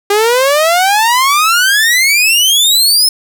sawtooth exponential sweep, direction up, 400 to 5274 Hz, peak -4 dBFS, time 0.1-3.09 s, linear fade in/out 5 ms, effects none

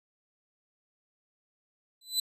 sawtooth tone with exponential growth, 4009 Hz, B7, 25 cents sharp, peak -20 dBFS, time 2.01-2.2 s, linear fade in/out 5 ms, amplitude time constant 41 ms, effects resampled to 32000 Hz

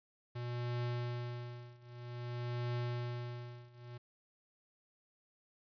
square tone with tremolo, 121 Hz, B2, 35 cents flat, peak -35 dBFS, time 0.35-3.98 s, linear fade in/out 10 ms, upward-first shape triangle, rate 0.52 Hz, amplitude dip 95%, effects resampled to 11025 Hz + 12-bit

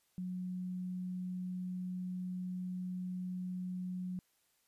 sine tone, 182.3 Hz, F#3, 25 cents flat, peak -37 dBFS, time 0.18-4.19 s, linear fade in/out 0 ms, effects white hiss -75 dBFS RMS until 4.67 s + resampled to 32000 Hz

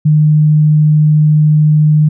sine tone, 152.3 Hz, D#3, 37 cents flat, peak -5 dBFS, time 0.05-2.09 s, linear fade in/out 10 ms, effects none

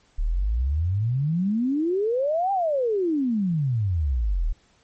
sine exponential two-way sweep, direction up then down, 35 to 807 to 35 Hz, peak -20 dBFS, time 0.18-4.53 s, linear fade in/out 10 ms, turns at 2.52 s, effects pink hiss -61 dBFS RMS until 4.83 s + MP3 32 kbps

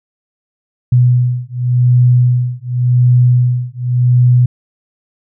sine beating tone pair, 123.3 / 124.19 Hz, B2 / B2, -2 / +10 cents, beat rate 0.89 Hz, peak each -11 dBFS, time 0.92-4.46 s, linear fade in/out 5 ms, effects none

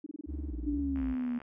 sine tone bursts, 300 Hz, D4, 37 cents sharp, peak -37 dBFS, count 16, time 0.04-0.799 s, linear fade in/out 5 ms, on 24 ms, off 25 ms
triangle tone with vibrato, 64.6 Hz, C2, 21 cents flat, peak -33 dBFS, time 0.26-1.16 s, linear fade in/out 50 ms, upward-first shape square, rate 2 Hz, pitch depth 160 cents each way
sine exponential sweep, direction down, 296 to 238.3 Hz, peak -30 dBFS, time 0.66-1.39 s, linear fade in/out 10 ms
click train, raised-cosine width 0.5 ms, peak -34 dBFS, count 34, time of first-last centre 0.96-1.417 s, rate 72.2 Hz
effects none

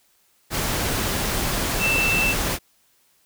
sine tone in noise, 2664 Hz, E7, 18 cents sharp, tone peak -19 dBFS, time 1.79-2.35 s, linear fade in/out 50 ms, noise pink, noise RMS -24 dBFS, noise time 0.5-2.59 s, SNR +2 dB, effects white hiss -62 dBFS RMS until 3.25 s

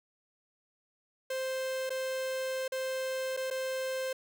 45% pulse tone with dropouts, 523 Hz, C5, 1 cent flat, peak -32 dBFS, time 1.3-4.13 s, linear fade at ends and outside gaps 5 ms, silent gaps 1.895-1.903 / 2.68-2.72 / 3.367-3.372 / 3.503-3.509 s, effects none

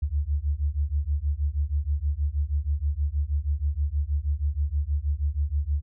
sine beating tone pair, 69.8 / 76.1 Hz, C#2 / D#2, +13 / -38 cents, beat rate 6.3 Hz, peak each -26 dBFS, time 0.02-5.82 s, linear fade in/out 10 ms, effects none

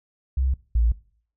sine tone pair in turn, 65.5 / 57.18 Hz, C2 / A#1, +2 / -33 cents, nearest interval major second, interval 235 cents, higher first, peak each -19 / -16 dBFS, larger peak second, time 0.37-0.54 / 0.75-0.92 s, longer neither, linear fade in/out 5 ms, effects noise-tail reverb RT60 0.5 s tail -20 dB re dry

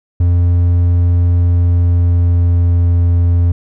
triangle tone with pitch glide, 87.31 to 86.56 Hz, F2 to F2, 0 to -15 cents, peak -6 dBFS, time 0.2-3.52 s, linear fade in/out 5 ms, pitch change -15 cents, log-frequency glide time 1.35-2.99 s, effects none

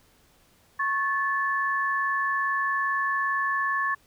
sine tone pair together, 1100 / 1737.6 Hz, C#6 / A6, -14 / -22 cents, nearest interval minor sixth, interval 792 cents, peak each -26 dBFS, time 0.79-3.95 s, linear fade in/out 10 ms, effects pink hiss -61 dBFS RMS until 4.06 s

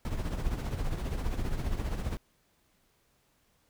brown noise with tremolo, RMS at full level -29 dBFS, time 0.05-2.17 s, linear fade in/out 0 ms, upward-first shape triangle, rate 15 Hz, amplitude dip 65%, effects pink hiss -70 dBFS RMS until 3.69 s

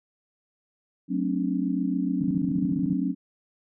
sine chord, D dominant seventh, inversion first, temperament equal with one note detuned, 185 / 220 / 266.5 / 293.7 Hz, F#3 / A3 / C4 / D4, 0 / 0 / +32 / 0 cents, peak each -28 / -33 / -27 / -30 dBFS, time 1.08-3.15 s, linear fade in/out 50 ms
sine tone bursts, 164.81 Hz, E3, in tune, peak -26 dBFS, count 11, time 2.21-2.931 s, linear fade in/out 2 ms, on 31 ms, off 38 ms
effects none

